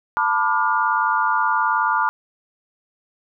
sine chord, B half-diminished seventh, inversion third, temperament just, 889 / 987.8 / 1185.3 / 1422.4 Hz, A5 / B5 / D6 / F6, +18 / 0 / +16 / +31 cents, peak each -22 dBFS, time 0.17-2.09 s, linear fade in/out 0 ms, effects none

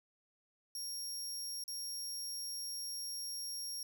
25% pulse tone with dropouts, 5580 Hz, F8, 2 cents flat, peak -35 dBFS, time 0.75-3.83 s, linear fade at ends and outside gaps 2 ms, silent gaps 1.639-1.679 s, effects none

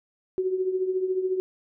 sine tone with tremolo, 373.3 Hz, F#4, 15 cents sharp, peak -20 dBFS, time 0.38-1.4 s, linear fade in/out 0 ms, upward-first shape triangle, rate 14 Hz, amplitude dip 70%, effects none

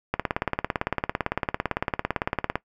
click train, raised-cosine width 0.5 ms, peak -8 dBFS, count 44, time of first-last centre 0.14-2.556 s, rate 17.8 Hz, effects noise-tail reverb RT60 0.1 s tail -19 dB re dry

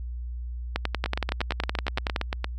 two click trains, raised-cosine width 0.3 ms, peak -11 / -9 dBFS, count 13 / 16, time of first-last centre 1.06-2.444 / 0.76-2.162 s, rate 8.67 / 10.7 Hz, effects added 60 Hz sine -31 dBFS peak until 2.58 s

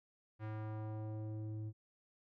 square tone with low-pass filter sweep, 108.3 Hz, A2, 27 cents flat, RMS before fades -43 dBFS, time 0.39-1.73 s, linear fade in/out 50 ms, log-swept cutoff 1900 to 240 Hz, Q 1.1, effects none

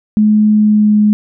sine tone with pitch glide, 212.6 to 210.3 Hz, G#3 to G#3, +41 to +22 cents, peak -6 dBFS, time 0.17-1.13 s, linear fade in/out 0 ms, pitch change -19 cents, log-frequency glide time 0.51-0.98 s, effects none

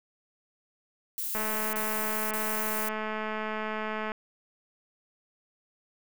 violet noise bursts, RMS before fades -33 dBFS, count 3, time 1.18-2.886 s, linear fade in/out 0 ms, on 550 ms, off 28 ms
click train, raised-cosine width 0.5 ms, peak -19 dBFS, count 599, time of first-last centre 1.35-4.119 s, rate 216 Hz
effects none

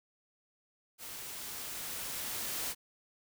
white noise with level ramp, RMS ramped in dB -45 to -36 dBFS, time 0.98-2.75 s, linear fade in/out 50 ms, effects none

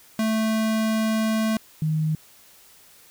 square / sine tone pair in turn, 220 / 156 Hz, A3 / D#3, 0 / +5 cents, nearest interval tritone, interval 595 cents, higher first, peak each -21 / -20 dBFS, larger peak second, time 0.19-1.57 / 1.82-2.15 s, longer first, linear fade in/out 2 ms, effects white hiss -52 dBFS RMS until 3.1 s

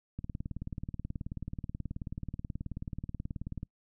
click train, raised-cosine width 5 ms, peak -25 dBFS, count 65, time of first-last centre 0.19-3.631 s, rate 18.6 Hz, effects noise-tail reverb RT60 0.1 s tail -26 dB re dry

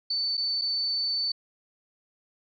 sine tone with dropouts, 4515 Hz, C#8, 31 cents sharp, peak -25 dBFS, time 0.1-1.32 s, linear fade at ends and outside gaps 5 ms, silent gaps 0.371-0.376 / 0.614-0.618 s, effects none

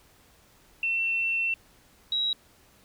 sine tone pair in turn, 2698 / 3859 Hz, E7 / B7, +40 / -41 cents, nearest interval tritone, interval 619 cents, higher second, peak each -24 dBFS, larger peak neither, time 0.83-1.54 / 2.12-2.33 s, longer first, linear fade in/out 2 ms, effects pink hiss -59 dBFS RMS until 2.84 s

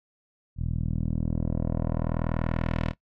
10% pulse tone with low-pass filter sweep, 40.44 Hz, E1, 32 cents flat, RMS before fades -28 dBFS, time 0.56-2.94 s, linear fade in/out 50 ms, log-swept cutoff 120 to 3300 Hz, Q 1, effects noise-tail reverb RT60 0.1 s tail -17 dB re dry

